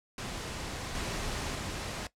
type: noise with level steps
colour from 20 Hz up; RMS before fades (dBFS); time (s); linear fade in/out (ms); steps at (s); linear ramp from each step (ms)
pink; -38 / -35 / -37; 0.18-2.07; 2; 0.95 / 1.55; 2
effects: noise-tail reverb RT60 0.1 s tail -17 dB re dry + low-pass 8000 Hz 12 dB/octave